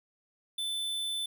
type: tone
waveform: square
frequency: 3520 Hz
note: A7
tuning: in tune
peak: -32 dBFS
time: 0.58-1.26 s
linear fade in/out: 5 ms
effects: none